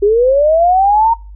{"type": "linear sweep", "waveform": "sine", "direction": "up", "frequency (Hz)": [393.5, 930], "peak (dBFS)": -7, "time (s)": [0.02, 1.14], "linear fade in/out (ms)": 10, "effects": ["noise-tail reverb RT60 0.3 s tail -22 dB re dry", "added 50 Hz sine -30 dBFS peak until 1.35 s"]}